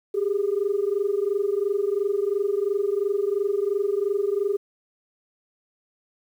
sine tone pair together, 392 / 414.9 Hz, G4 / G#4, 0 / -2 cents, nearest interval minor second, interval 98 cents, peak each -23 dBFS, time 0.14-4.57 s, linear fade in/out 10 ms, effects tanh soft clip ceiling -15 dBFS + 9-bit

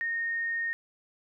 sine tone, 1847 Hz, A#6, 16 cents flat, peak -28 dBFS, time 0.01-0.73 s, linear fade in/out 0 ms, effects none

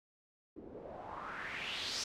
white noise with low-pass filter sweep, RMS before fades -43 dBFS, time 0.56-2.04 s, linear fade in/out 5 ms, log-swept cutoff 310 to 5700 Hz, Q 3.3, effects none

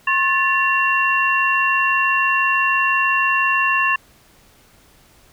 sine tone cluster, 1073 / 1749 / 2743 Hz, C6 / A6 / F7, +43 / -11 / -32 cents, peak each -19 dBFS, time 0.07-3.96 s, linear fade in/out 5 ms, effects pink hiss -52 dBFS RMS until 5.32 s

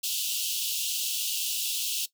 pink high-pass noise, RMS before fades -30 dBFS, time 0.03-2.06 s, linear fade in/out 10 ms, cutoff 2700 Hz, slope 96 dB/octave, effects noise-tail reverb RT60 0.1 s tail -17 dB re dry

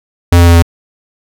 square tone with pitch steps, 86.8 / 86 / 85.21 / 84.43 Hz, F2 / F2 / F2 / E2, -10 / -26 / -42 / +42 cents, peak -3 dBFS, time 0.32-0.624 s, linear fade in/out 5 ms, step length 76 ms, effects none

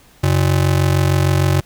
square ring-modulated tone, 116.54 Hz, A#2, in tune, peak -10 dBFS, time 0.23-1.61 s, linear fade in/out 10 ms, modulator 23.3 Hz, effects pink hiss -49 dBFS RMS until 1.65 s

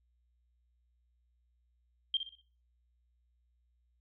sine tone with echo, 3183 Hz, G7, 26 cents sharp, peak -26 dBFS, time 2.14-2.17 s, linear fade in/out 2 ms, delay 61 ms, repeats 4, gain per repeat -9 dB, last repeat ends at 2.414 s, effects noise-tail reverb RT60 0.4 s tail -17 dB re dry + added 60 Hz sine -70 dBFS peak until 4 s

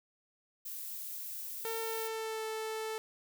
violet noise, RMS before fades -42 dBFS, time 0.65-2.08 s, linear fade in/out 10 ms
sawtooth tone with pitch glide, 452.3 to 439.4 Hz, A4 to A4, +48 to -2 cents, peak -32 dBFS, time 1.65-2.98 s, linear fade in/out 0 ms, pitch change -50 cents, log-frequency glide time 1.76-2.44 s
effects none

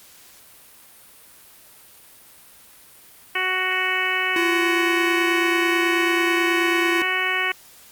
harmonic tone, 371.3 Hz, F#4, 6 cents sharp, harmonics 1 / 2 / 3 / 4 / 5 / 6 / 7 / 8, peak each -32 / -33 / -29 / -29 / -25 / -25 / -29 / -30 dBFS, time 3.35-7.52 s, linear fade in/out 5 ms
square tone, 342.1 Hz, F4, 36 cents flat, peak -22 dBFS, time 4.36-7.02 s, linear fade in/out 2 ms
effects white hiss -48 dBFS RMS until 7.91 s + Opus 48 kbps

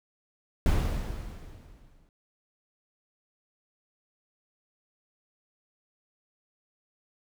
brown noise with exponential decay, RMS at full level -22 dBFS, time 0.66-2.09 s, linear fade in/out 1 ms, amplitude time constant 310 ms, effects none

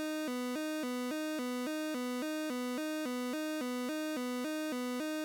30% pulse tone with vibrato, 277.2 Hz, C#4, in tune, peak -32 dBFS, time 0-5.24 s, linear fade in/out 0 ms, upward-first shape square, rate 1.8 Hz, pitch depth 190 cents each way, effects none

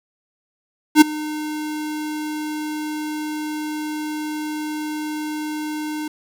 square tone with ADSR envelope, 304.7 Hz, D#4, 36 cents flat, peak -4 dBFS, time 0.95-6.08 s, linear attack 63 ms, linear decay 12 ms, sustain -21 dB, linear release 5 ms, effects 7-bit

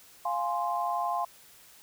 sine chord, F minor, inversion none, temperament equal, 698.5 / 830.6 / 1046.5 Hz, F5 / Ab5 / C6, 0 / 0 / 0 cents, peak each -31 / -33 / -31 dBFS, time 0.25-1.25 s, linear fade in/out 5 ms, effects white hiss -55 dBFS RMS until 1.82 s

